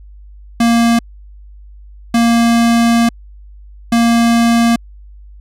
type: tone bursts at uneven times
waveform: square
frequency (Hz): 233.1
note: A#3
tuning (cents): 0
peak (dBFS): -9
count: 3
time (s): 0.6-0.99 / 2.14-3.09 / 3.92-4.76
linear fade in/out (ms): 5
effects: added 50 Hz sine -34 dBFS peak until 5.4 s + low-pass 11000 Hz 12 dB/octave